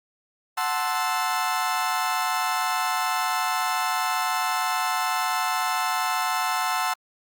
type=chord; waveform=35% pulse; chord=F# half-diminished seventh; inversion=none; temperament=equal; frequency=740 / 880 / 1046.5 / 1318.5 Hz; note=F#5 / A5 / C6 / E6; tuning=0 / 0 / 0 / 0 cents; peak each=-27 dBFS; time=0.57-6.94 s; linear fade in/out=10 ms; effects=Opus 48 kbps